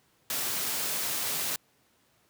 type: noise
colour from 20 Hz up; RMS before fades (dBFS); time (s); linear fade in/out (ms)
white; -31; 0.3-1.56; 2
effects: pink hiss -67 dBFS RMS until 2.29 s + high-pass 100 Hz 12 dB/octave